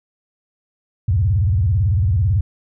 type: tone with vibrato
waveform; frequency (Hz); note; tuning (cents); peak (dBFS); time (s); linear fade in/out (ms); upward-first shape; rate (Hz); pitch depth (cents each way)
sine; 92.5; F#2; 0; -13; 1.08-2.41; 5; square; 18; 280
effects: none